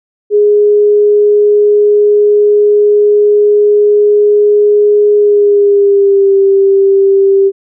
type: tone with pitch glide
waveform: sine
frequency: 415.3 to 392 Hz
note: G#4 to G4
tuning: 0 to 0 cents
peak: -4 dBFS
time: 0.3-7.52 s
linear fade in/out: 50 ms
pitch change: -100 cents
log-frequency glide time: 5.16-6.35 s
effects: none